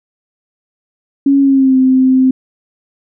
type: tone with pitch glide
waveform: sine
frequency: 277.2 to 260.1 Hz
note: C#4 to C4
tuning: 0 to -10 cents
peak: -6 dBFS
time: 1.26-2.31 s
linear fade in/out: 5 ms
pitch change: -110 cents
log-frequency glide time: 1.4-1.77 s
effects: none